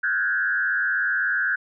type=tone with frequency modulation; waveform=sine; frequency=1568 Hz; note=G6; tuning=in tune; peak=-20 dBFS; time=0.03-1.56 s; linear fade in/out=10 ms; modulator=96.2 Hz; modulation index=1.3; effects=none